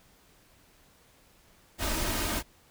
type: noise with comb filter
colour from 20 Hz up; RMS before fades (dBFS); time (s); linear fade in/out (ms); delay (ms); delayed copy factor
pink; -30; 1.78-2.43; 50; 3.2; +0.5
effects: pink hiss -61 dBFS RMS until 2.7 s